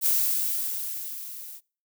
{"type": "noise with level ramp", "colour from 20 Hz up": "violet", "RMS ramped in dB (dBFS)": [-21, -42], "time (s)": [0.01, 1.61], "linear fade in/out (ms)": 50, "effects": ["noise-tail reverb RT60 0.4 s tail -25 dB re dry"]}